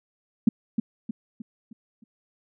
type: tone with echo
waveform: sine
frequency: 225.4 Hz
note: A3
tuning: 42 cents sharp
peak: -12 dBFS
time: 0.47-0.49 s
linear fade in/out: 5 ms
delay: 310 ms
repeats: 5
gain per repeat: -7 dB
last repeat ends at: 2.04 s
effects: none